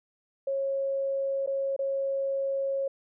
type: tone with dropouts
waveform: sine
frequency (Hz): 546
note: C#5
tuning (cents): -26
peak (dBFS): -26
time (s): 0.47-2.88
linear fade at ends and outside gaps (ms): 5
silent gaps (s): 1.463-1.473 / 1.764-1.79
effects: none